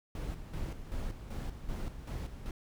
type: noise with tremolo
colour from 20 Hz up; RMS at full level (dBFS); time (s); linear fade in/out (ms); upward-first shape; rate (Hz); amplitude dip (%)
brown; -37; 0.15-2.51; 2; square; 2.6; 60
effects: none